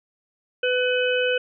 harmonic tone with a mistuned harmonic, 500 Hz, B4, 21 cents sharp, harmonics 1 / 3 / 5 / 6, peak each -21 / -26 / -28 / -29 dBFS, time 0.63-1.38 s, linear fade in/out 5 ms, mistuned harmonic 5, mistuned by +30 cents, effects none

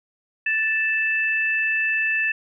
sine tone pair together, 1760 / 2637 Hz, A6 / E7, 0 / 0 cents, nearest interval perfect fifth, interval 700 cents, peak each -22 dBFS, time 0.46-2.32 s, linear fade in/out 5 ms, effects none

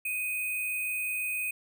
sine tone with sample-and-hold, 2498 Hz, D#7, 6 cents sharp, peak -29 dBFS, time 0.05-1.51 s, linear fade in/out 5 ms, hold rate 11025 Hz, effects none

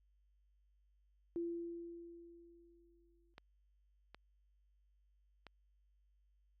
sine tone with exponential decay, 340.5 Hz, F4, 44 cents flat, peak -36 dBFS, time 1.36-3.34 s, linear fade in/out 0 ms, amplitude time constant 430 ms
clicks, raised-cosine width 0.3 ms, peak -36 dBFS, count 3, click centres 3.381 / 4.146 / 5.467 s
effects added 50 Hz sine -70 dBFS peak until 6.6 s

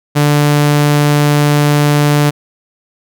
sawtooth tone, 146.83 Hz, D3, in tune, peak -4 dBFS, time 0.15-2.31 s, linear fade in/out 20 ms, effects none

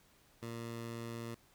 15% pulse tone, 116.2 Hz, A#2, 5 cents flat, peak -35 dBFS, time 0.42-1.35 s, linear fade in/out 10 ms, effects pink hiss -67 dBFS RMS until 1.54 s

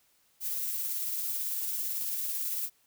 violet noise with tremolo, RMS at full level -32 dBFS, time 0.4-2.7 s, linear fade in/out 50 ms, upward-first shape sine, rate 18 Hz, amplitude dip 25%, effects white hiss -68 dBFS RMS until 2.86 s

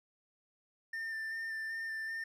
triangle tone with vibrato, 1794 Hz, A6, 33 cents sharp, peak -35 dBFS, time 0.93-2.24 s, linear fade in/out 5 ms, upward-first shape square, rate 2.6 Hz, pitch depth 14 cents each way, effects none

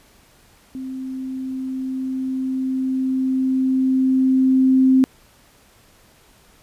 sine tone with level ramp, 261.6 Hz, C4, in tune, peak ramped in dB -27 to -10 dBFS, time 0.75-5.04 s, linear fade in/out 0 ms, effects pink hiss -53 dBFS RMS until 6.62 s + resampled to 32000 Hz

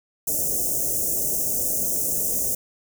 white band-stop noise, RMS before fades -24 dBFS, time 0.27-2.55 s, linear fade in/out 5 ms, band 660 to 6100 Hz, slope 48 dB/octave, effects none

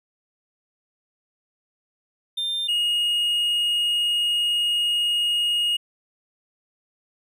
triangle tone pair in turn, 3600 / 2869 Hz, A7 / F7, +39 / +46 cents, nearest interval major third, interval 393 cents, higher first, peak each -22 / -18 dBFS, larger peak second, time 2.37-2.68 / 2.68-5.77 s, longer second, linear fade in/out 10 ms, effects none

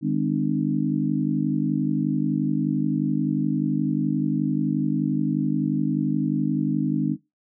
harmonic tone with a mistuned harmonic, 51.5 Hz, G#1, 14 cents flat, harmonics 3 / 4 / 5 / 6, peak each -26 / -26 / -26 / -26 dBFS, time 0.01-7.17 s, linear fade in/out 50 ms, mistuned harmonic 6, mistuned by -36 cents, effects noise-tail reverb RT60 0.2 s tail -18 dB re dry

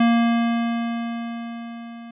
square tone with level ramp, 233.1 Hz, A#3, in tune, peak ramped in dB -14 to -37 dBFS, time 0-2.11 s, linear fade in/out 5 ms, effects resampled to 8000 Hz

